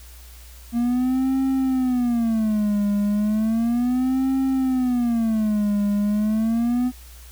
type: tone with vibrato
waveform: triangle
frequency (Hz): 233.1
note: A#3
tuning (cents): 0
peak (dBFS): -16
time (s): 0.72-6.92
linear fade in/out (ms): 50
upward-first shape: sine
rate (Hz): 0.34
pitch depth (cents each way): 230
effects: added 60 Hz sine -41 dBFS peak until 7.31 s + white hiss -48 dBFS RMS until 7.31 s